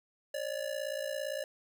square ring-modulated tone, 575 Hz, D5, 37 cents flat, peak -32 dBFS, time 0.34-1.44 s, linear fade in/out 2 ms, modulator 28.8 Hz, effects none

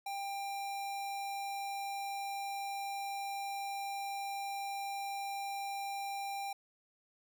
square tone, 794 Hz, G5, 22 cents sharp, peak -38 dBFS, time 0.06-6.53 s, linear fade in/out 5 ms, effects none

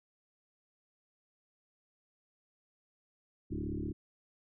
sine tone with frequency modulation, 196.3 Hz, G3, 3 cents sharp, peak -34 dBFS, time 3.5-3.93 s, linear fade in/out 20 ms, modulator 36.1 Hz, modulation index 4.4, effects none

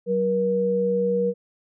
sine tone pair together, 188.3 / 477.8 Hz, F#3 / A#4, +31 / +43 cents, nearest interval octave + major third, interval 1612 cents, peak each -26 / -20 dBFS, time 0.06-1.34 s, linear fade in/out 50 ms, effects none

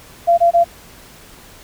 sine tone bursts, 685 Hz, F5, 34 cents flat, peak -8 dBFS, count 3, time 0.27-0.644 s, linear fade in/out 20 ms, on 110 ms, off 22 ms, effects pink hiss -42 dBFS RMS until 1.63 s

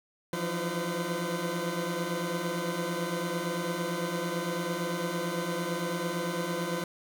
20% pulse tone cluster, 167.7 / 176.6 / 306.1 / 509 Hz, E3 / F3 / D#4 / C5, +30 / +20 / -28 / -48 cents, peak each -31 / -29 / -37 / -30 dBFS, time 0.33-6.84 s, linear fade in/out 2 ms, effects none

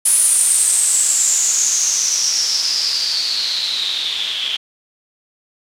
blue noise with low-pass filter sweep, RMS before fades -17 dBFS, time 0.05-4.57 s, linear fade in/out 10 ms, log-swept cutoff 10000 to 3200 Hz, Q 9.1, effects none

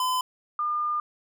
square / sine tone pair in turn, 1016 / 1207.4 Hz, B5 / D6, +49 / +48 cents, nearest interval minor third, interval 299 cents, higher second, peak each -24 dBFS, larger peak neither, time 0-0.21 / 0.59-1 s, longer second, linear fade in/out 2 ms, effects none

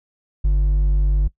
sine tone with hard clipping, 49 Hz, G1, in tune, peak -15 dBFS, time 0.44-1.28 s, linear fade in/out 10 ms, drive 4 dB, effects noise-tail reverb RT60 0.1 s tail -20 dB re dry

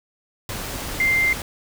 sine tone in noise, 2093 Hz, C7, in tune, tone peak -16 dBFS, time 1-1.33 s, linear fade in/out 2 ms, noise pink, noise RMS -30 dBFS, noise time 0.49-1.42 s, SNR +11 dB, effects none

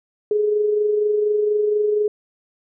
sine tone with amplitude modulation, 420 Hz, G#4, 19 cents sharp, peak -14 dBFS, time 0.31-2.08 s, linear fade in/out 2 ms, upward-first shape sine, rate 24.2 Hz, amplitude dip 40%, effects none

